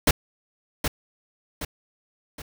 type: noise with echo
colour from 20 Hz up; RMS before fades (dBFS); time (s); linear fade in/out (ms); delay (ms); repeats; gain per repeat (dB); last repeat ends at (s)
pink; -17; 0.07-0.11; 5; 770; 3; -7; 2.42
effects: none